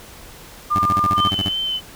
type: tone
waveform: sine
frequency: 1200 Hz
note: D6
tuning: 37 cents sharp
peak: -15 dBFS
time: 0.7-1.3 s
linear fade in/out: 20 ms
type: tone bursts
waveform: 20% pulse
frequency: 98 Hz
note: G2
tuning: in tune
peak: -16 dBFS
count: 11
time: 0.75-1.492 s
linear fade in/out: 10 ms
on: 42 ms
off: 28 ms
type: tone with vibrato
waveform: sine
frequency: 3063 Hz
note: G7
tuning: 41 cents flat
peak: -20 dBFS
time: 1.16-1.81 s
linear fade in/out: 50 ms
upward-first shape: sine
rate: 2.8 Hz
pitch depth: 19 cents each way
effects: pink hiss -41 dBFS RMS until 1.95 s